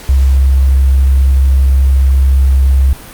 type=tone; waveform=sine; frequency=66.9 Hz; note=C2; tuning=39 cents sharp; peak=-5 dBFS; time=0.09-2.93 s; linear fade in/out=0 ms; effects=pink hiss -32 dBFS RMS until 3.13 s + Opus 48 kbps